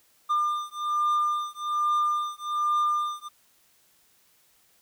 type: beating tone pair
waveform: triangle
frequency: 1200 / 1201.2 Hz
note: D6 / D6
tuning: +37 / +39 cents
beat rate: 1.2 Hz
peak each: -25 dBFS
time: 0.29-3.29 s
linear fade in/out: 20 ms
effects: white hiss -63 dBFS RMS until 4.81 s